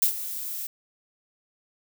violet noise with ADSR envelope, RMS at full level -19 dBFS, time 0.02-0.67 s, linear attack 4 ms, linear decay 96 ms, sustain -14 dB, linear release 4 ms, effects none

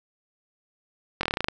slowing click train, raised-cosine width 0.3 ms, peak -9 dBFS, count 10, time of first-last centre 1.21-1.485 s, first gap 22 ms, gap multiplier 1.08, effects none

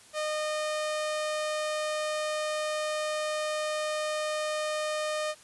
sawtooth tone, 612 Hz, D#5, 29 cents flat, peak -25 dBFS, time 0.13-5.35 s, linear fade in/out 50 ms, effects white hiss -54 dBFS RMS until 5.43 s + resampled to 24000 Hz

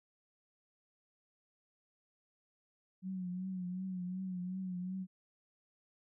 sine tone with vibrato, 184 Hz, F#3, 9 cents flat, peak -37 dBFS, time 3.02-5.07 s, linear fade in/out 50 ms, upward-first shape triangle, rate 2.7 Hz, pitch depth 63 cents each way, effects none

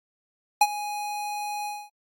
square tone with ADSR envelope, 830.6 Hz, G#5, in tune, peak -13 dBFS, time 0.61-1.9 s, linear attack 5 ms, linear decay 47 ms, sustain -17 dB, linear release 240 ms, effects AAC 64 kbps

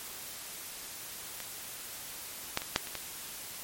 clicks, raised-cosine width 0.2 ms, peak -22 / -10 / -20 / -7 / -24 / -18 dBFS, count 6, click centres 1.403 / 2.574 / 2.619 / 2.761 / 2.872 / 2.953 s, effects white hiss -43 dBFS RMS until 3.63 s + MP3 64 kbps

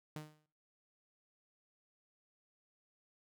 sawtooth tone with exponential decay, 152.9 Hz, D#3, 30 cents flat, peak -36 dBFS, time 0.16-0.46 s, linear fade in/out 2 ms, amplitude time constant 64 ms, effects noise-tail reverb RT60 0.4 s tail -18 dB re dry

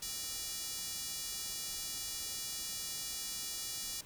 square tone with high-pass filter, 263.3 Hz, C4, 11 cents sharp, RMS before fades -41 dBFS, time 0.02-4.01 s, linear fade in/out 5 ms, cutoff 5300 Hz, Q 1.2, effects pink hiss -56 dBFS RMS until 4.05 s

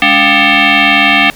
sine tone with frequency modulation, 207.2 Hz, G#3, 4 cents flat, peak -5 dBFS, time 0.02-1.3 s, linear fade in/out 0 ms, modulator 493 Hz, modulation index 6.1, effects pink hiss -34 dBFS RMS until 1.35 s

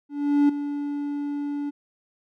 triangle tone with ADSR envelope, 288.3 Hz, D4, 32 cents flat, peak -12 dBFS, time 0.09-1.71 s, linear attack 400 ms, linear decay 7 ms, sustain -12 dB, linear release 22 ms, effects none

